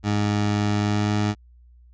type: tone with pitch glide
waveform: 20% pulse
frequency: 103.83 to 104.55 Hz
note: G#2 to G#2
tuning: 0 to +12 cents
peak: -15 dBFS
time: 0.03-1.35 s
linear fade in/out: 50 ms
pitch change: +12 cents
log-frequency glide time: 0.84-1.09 s
effects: added 60 Hz sine -48 dBFS peak until 1.93 s + resampled to 16000 Hz